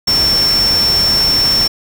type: tone in noise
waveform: sine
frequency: 5420 Hz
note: E8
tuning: 47 cents sharp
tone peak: -10 dBFS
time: 0.07-1.68 s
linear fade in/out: 10 ms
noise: pink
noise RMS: -21 dBFS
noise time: 0.07-1.68 s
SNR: +8 dB
effects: none